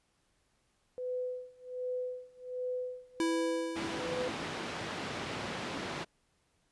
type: tone with tremolo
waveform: sine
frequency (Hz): 502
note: B4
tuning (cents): +28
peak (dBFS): -32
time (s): 0.98-4.28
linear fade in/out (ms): 0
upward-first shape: sine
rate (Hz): 1.3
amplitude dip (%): 95
type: tone with exponential decay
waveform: square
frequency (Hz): 329.6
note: E4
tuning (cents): 0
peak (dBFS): -28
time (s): 3.2-5.32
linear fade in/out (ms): 1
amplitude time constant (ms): 460
type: band-pass noise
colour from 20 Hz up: pink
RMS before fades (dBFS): -39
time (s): 3.75-6.05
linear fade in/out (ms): 20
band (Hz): 150 to 3900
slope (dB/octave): 12
effects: pink hiss -74 dBFS RMS until 6.71 s + resampled to 24000 Hz